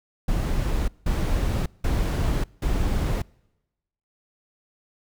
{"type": "noise bursts", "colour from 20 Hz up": "brown", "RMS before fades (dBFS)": -23, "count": 4, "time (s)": [0.28, 3.22], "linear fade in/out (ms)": 5, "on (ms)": 600, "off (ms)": 180, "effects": ["noise-tail reverb RT60 1.0 s tail -26 dB re dry"]}